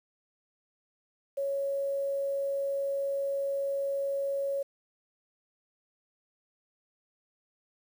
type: tone with quantisation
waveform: sine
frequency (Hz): 554.4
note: C#5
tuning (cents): 0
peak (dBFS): -28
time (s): 1.37-4.63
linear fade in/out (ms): 10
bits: 9
effects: none